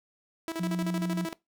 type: tone with tremolo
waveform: sawtooth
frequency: 327.9 Hz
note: E4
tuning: 9 cents flat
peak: -27 dBFS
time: 0.48-1.33 s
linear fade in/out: 0 ms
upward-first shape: square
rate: 13 Hz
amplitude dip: 75%
type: tone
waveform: sine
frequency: 178.3 Hz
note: F3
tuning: 36 cents sharp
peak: -27 dBFS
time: 0.59-1.26 s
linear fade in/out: 20 ms
effects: noise-tail reverb RT60 0.2 s tail -21 dB re dry